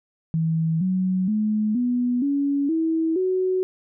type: tone with pitch steps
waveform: sine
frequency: 161.9 / 185.97 / 213.6 / 245.4 / 281.9 / 323.8 / 371.9 Hz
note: E3 / F#3 / G#3 / B3 / C#4 / E4 / F#4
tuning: -31 / +9 / +49 / -11 / +29 / -31 / +9 cents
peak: -19 dBFS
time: 0.34-3.63 s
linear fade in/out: 0 ms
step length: 470 ms
effects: none